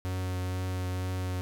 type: tone with vibrato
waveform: 45% pulse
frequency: 92 Hz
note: F#2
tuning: 9 cents flat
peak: -30 dBFS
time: 0.05-1.41 s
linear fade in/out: 0 ms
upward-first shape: triangle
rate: 2.1 Hz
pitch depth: 13 cents each way
effects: none